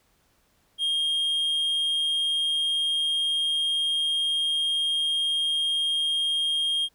triangle tone, 3229 Hz, G#7, 49 cents flat, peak -21 dBFS, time 0.78-6.89 s, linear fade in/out 50 ms, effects pink hiss -66 dBFS RMS until 6.94 s

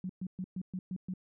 sine tone bursts, 184.5 Hz, F#3, 5 cents flat, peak -34 dBFS, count 7, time 0.04-1.138 s, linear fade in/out 2 ms, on 54 ms, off 120 ms, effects none

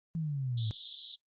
sine exponential sweep, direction down, 167.4 to 105.8 Hz, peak -31 dBFS, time 0.15-0.71 s, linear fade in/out 0 ms
white band-pass noise, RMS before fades -48 dBFS, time 0.57-1.16 s, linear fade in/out 10 ms, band 3300 to 3800 Hz, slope 96 dB/octave
effects noise-tail reverb RT60 0.1 s tail -19 dB re dry + Opus 24 kbps

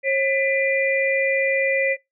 sine tone cluster, 541 / 1997 / 2393 Hz, C#5 / B6 / D7, -42 / +19 / +32 cents, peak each -20 / -22 / -25 dBFS, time 0.03-1.97 s, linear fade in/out 50 ms, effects noise-tail reverb RT60 0.2 s tail -25 dB re dry

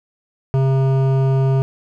sine tone with hard clipping, 133.9 Hz, C3, 40 cents sharp, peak -15 dBFS, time 0.54-1.62 s, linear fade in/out 0 ms, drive 13 dB, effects none

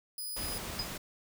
5% pulse tone, 4978 Hz, D#8, in tune, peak -30 dBFS, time 0.18-0.58 s, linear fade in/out 2 ms
pink noise, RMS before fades -40 dBFS, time 0.36-0.98 s, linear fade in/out 10 ms
triangle tone with exponential decay, 4977 Hz, D#8, in tune, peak -28 dBFS, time 0.79-0.91 s, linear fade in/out 5 ms, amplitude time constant 25 ms
effects none

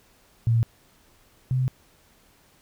sine tone pair in turn, 115.1 / 128.79 Hz, A#2 / C3, -22 / -27 cents, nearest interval major second, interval 195 cents, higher second, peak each -17 / -20 dBFS, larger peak first, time 0.47-0.63 / 1.51-1.68 s, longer second, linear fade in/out 0 ms, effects pink hiss -59 dBFS RMS until 2.61 s

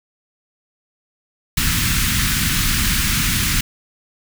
pink band-stop noise, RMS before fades -18 dBFS, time 1.57-3.61 s, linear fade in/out 5 ms, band 240 to 1400 Hz, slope 24 dB/octave, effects none

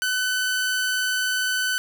sawtooth tone, 1507 Hz, F#6, 31 cents sharp, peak -18 dBFS, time 0.02-1.78 s, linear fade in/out 0 ms, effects none

